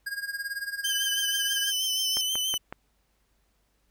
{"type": "tone with tremolo", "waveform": "square", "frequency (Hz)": 1628, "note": "G#6", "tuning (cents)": -35, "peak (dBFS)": -29, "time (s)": [0.06, 1.72], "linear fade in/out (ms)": 10, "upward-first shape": "sine", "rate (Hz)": 18, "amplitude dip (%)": 80}
{"type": "tone with exponential growth", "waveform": "triangle", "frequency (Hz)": 5300, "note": "E8", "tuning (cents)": 9, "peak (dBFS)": -27, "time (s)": [0.27, 2.21], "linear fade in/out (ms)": 0, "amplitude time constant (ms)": 420}
{"type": "tone with vibrato", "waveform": "sawtooth", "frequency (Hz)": 3058, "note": "G7", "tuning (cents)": -44, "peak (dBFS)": -23, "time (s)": [0.84, 2.58], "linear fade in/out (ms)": 10, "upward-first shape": "triangle", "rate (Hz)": 6.2, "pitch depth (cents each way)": 48}
{"type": "click train", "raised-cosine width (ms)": 0.5, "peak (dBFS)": -20, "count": 4, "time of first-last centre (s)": [2.17, 2.726], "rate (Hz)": 5.4}
{"effects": ["added 50 Hz sine -70 dBFS peak until 3.9 s", "pink hiss -72 dBFS RMS until 3.9 s"]}